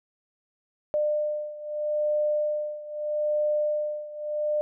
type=beating tone pair; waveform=sine; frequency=600 / 600.79 Hz; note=D5 / D5; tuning=+37 / +39 cents; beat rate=0.79 Hz; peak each=-26 / -29 dBFS; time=0.94-4.61 s; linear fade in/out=0 ms; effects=none

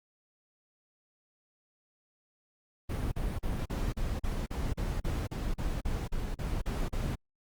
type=noise bursts; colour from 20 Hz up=brown; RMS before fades=-32 dBFS; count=16; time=2.89-7.155 s; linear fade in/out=10 ms; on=230 ms; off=39 ms; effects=Opus 32 kbps

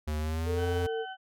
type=tone with pitch glide; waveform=square; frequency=76.2 to 87.03 Hz; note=D#2 to F2; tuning=-36 to -6 cents; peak=-30 dBFS; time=0.07-0.87 s; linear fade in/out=10 ms; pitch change=+230 cents; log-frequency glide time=0.18-0.64 s
type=tone; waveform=sine; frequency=449.6 Hz; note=A4; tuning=37 cents sharp; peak=-30 dBFS; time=0.45-1.06 s; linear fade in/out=50 ms
type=harmonic tone; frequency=760 Hz; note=F#5; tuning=46 cents sharp; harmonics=1 / 2 / 4; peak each=-39 / -42 / -47 dBFS; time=0.56-1.17 s; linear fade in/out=50 ms
effects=none

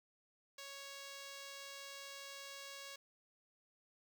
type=tone; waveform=5% pulse; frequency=554.4 Hz; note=C#5; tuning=in tune; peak=-37 dBFS; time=0.58-2.96 s; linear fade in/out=5 ms; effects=none

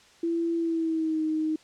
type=tone with pitch glide; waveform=sine; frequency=335.1 to 312.7 Hz; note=E4 to D#4; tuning=+29 to +9 cents; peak=-24 dBFS; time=0.23-1.56 s; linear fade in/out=5 ms; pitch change=-120 cents; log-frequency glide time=0.56-1.23 s; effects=white hiss -56 dBFS RMS until 1.63 s + low-pass 6000 Hz 12 dB/octave

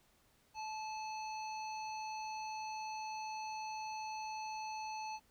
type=harmonic tone; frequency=868 Hz; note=A5; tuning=24 cents flat; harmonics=1 / 3 / 5 / 7; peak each=-41 / -50 / -53 / -56 dBFS; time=0.54-5.2 s; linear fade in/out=50 ms; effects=pink hiss -71 dBFS RMS until 5.3 s

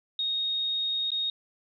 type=tone with dropouts; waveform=sine; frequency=3729 Hz; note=A#7; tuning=in tune; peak=-26 dBFS; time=0.19-1.3 s; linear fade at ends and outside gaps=2 ms; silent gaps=1.105-1.117 s; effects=none

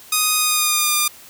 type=tone with pitch glide; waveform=5% pulse; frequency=1244.5 to 1202.8 Hz; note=D#6 to D6; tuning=0 to +41 cents; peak=-4 dBFS; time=0.12-1.08 s; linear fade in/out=5 ms; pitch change=-59 cents; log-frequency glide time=0.37-0.96 s; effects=white hiss -43 dBFS RMS until 1.29 s

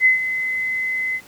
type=tone with ADSR envelope; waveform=sine; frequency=2039 Hz; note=C7; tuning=45 cents flat; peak=-9 dBFS; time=0-1.21 s; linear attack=54 ms; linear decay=130 ms; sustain=-11 dB; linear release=59 ms; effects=pink hiss -46 dBFS RMS until 1.27 s + high-pass 100 Hz 12 dB/octave

